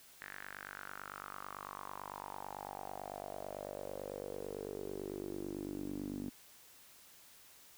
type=tone with band-pass filter sweep; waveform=sawtooth; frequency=49 Hz; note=G1; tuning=in tune; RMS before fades=-45 dBFS; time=0.21-6.3 s; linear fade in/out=10 ms; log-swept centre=1800 to 260 Hz; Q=5.1; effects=white hiss -60 dBFS RMS until 7.77 s